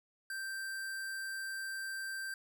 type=tone; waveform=square; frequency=1568 Hz; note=G6; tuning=in tune; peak=-39 dBFS; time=0.3-2.34 s; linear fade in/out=2 ms; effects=none